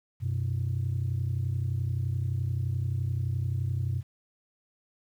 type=tone pair together; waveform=sine; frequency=94.1 / 125.71 Hz; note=F#2 / B2; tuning=+30 / +31 cents; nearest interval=perfect fourth; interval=501 cents; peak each=-28 dBFS; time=0.2-4.03 s; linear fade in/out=50 ms; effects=tanh soft clip ceiling -22 dBFS + 10-bit